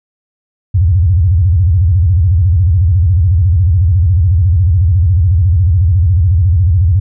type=tone with vibrato; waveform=sine; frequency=87.31 Hz; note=F2; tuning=in tune; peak=-6 dBFS; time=0.74-7 s; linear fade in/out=10 ms; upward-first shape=square; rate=14 Hz; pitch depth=210 cents each way; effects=none